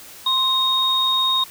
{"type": "tone pair together", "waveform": "sine", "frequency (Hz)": [1046.5, 3729], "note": ["C6", "A#7"], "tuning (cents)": [0, 0], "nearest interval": "octave + minor seventh", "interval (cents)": 2200, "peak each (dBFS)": [-22, -17], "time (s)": [0.26, 1.44], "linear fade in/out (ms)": 5, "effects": ["white hiss -41 dBFS RMS until 1.5 s"]}